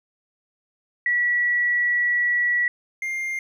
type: tone pair in turn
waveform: sine / triangle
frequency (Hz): 1940 / 2110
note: B6 / C7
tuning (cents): -31 / +14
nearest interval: minor second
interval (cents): 145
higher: second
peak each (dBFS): -18 / -23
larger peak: first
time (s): 1.06-2.68 / 3.02-3.39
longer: first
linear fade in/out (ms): 2
effects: none